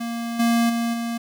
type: tone with level steps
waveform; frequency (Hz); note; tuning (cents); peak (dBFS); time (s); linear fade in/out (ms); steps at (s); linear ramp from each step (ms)
square; 233.1; A#3; 0; -26 / -17 / -22 / -25; 0-1.18; 10; 0.39 / 0.69 / 0.93; 10
effects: 8-bit